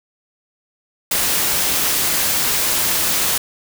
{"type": "noise", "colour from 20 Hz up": "white", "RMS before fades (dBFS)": -18, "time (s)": [1.11, 3.38], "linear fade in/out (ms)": 5, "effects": []}